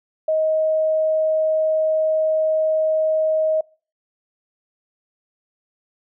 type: tone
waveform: sine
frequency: 629 Hz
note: D#5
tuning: 19 cents sharp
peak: -16 dBFS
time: 0.28-3.61 s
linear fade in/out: 5 ms
effects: noise-tail reverb RT60 0.4 s tail -26 dB re dry